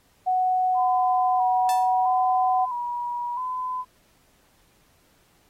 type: tone with pitch glide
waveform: sine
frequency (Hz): 740 to 746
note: F#5 to F#5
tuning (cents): 0 to +14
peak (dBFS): -19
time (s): 0.26-2.66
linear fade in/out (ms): 20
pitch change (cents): +14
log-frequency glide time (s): 1.23-2.27
type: tone with vibrato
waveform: sine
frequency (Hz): 987.8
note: B5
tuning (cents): 0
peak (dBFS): -26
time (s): 0.74-3.85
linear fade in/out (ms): 50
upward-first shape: square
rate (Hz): 0.76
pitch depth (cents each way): 43
type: tone with exponential decay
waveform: 5% pulse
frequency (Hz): 880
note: A5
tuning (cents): 0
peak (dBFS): -17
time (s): 1.69-1.94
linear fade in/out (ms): 1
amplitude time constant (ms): 53
effects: pink hiss -62 dBFS RMS until 5.49 s + AAC 48 kbps